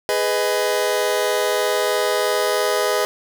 sawtooth chord, G# minor, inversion none, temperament just, 415.3 / 498.4 / 623 Hz, G#4 / B4 / D#5, 0 / +16 / +2 cents, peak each -18 dBFS, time 0.09-3.05 s, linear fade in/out 0 ms, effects none

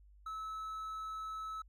triangle tone, 1300 Hz, E6, 24 cents flat, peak -38 dBFS, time 0.26-1.62 s, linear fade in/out 5 ms, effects added 50 Hz sine -58 dBFS peak until 1.68 s

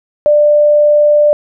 sine tone, 593 Hz, D5, 17 cents sharp, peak -5 dBFS, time 0.26-1.33 s, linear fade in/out 0 ms, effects none

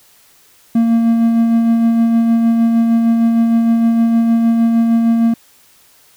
triangle tone with tremolo, 229.9 Hz, A#3, 24 cents flat, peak -6 dBFS, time 0.75-5.34 s, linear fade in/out 5 ms, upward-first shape sine, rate 6.5 Hz, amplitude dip 30%, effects white hiss -49 dBFS RMS until 6.16 s

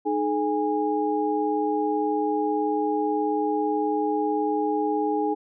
sine tone cluster, 306.4 / 424.7 / 821 Hz, D#4 / G#4 / G#5, -27 / +39 / -20 cents, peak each -26 dBFS, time 0.05-5.35 s, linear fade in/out 20 ms, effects none

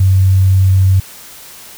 sine tone, 94.9 Hz, F#2, 44 cents sharp, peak -6 dBFS, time 0-1 s, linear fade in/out 5 ms, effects white hiss -35 dBFS RMS until 1.77 s

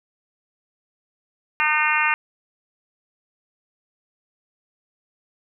harmonic tone, 304.3 Hz, D#4, 38 cents flat, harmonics 3 / 4 / 5 / 6 / 7 / 8 / 9, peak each -25 / -25 / -25 / -25 / -25 / -25 / -25 dBFS, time 1.6-2.14 s, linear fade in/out 0 ms, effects none

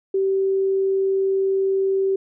sine tone, 386.6 Hz, G4, 24 cents flat, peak -17 dBFS, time 0.14-2.16 s, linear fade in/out 5 ms, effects none

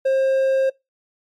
triangle tone, 533 Hz, C5, 32 cents sharp, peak -13 dBFS, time 0.05-0.7 s, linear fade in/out 10 ms, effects noise-tail reverb RT60 0.2 s tail -23 dB re dry + MP3 64 kbps

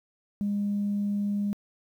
sine tone, 203.7 Hz, G#3, 33 cents flat, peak -24 dBFS, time 0.41-1.53 s, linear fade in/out 0 ms, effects tanh soft clip ceiling -21 dBFS + 10-bit

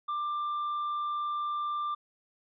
triangle tone, 1186 Hz, D6, 17 cents sharp, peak -28 dBFS, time 0.08-1.95 s, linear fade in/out 10 ms, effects resampled to 11025 Hz

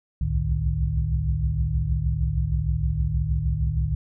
sine tone cluster, 61.2 / 67.6 / 80.5 / 109.1 / 151 Hz, B1 / C#2 / E2 / A2 / D3, -15 / -43 / -41 / -14 / +48 cents, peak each -26 / -26 / -33 / -28 / -27 dBFS, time 0.21-3.95 s, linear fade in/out 5 ms, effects none

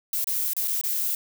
violet noise with dropouts, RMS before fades -26 dBFS, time 0.13-1.15 s, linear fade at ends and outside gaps 2 ms, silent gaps 0.243-0.271 / 0.534-0.566 / 0.675-0.679 / 0.813-0.837 s, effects none

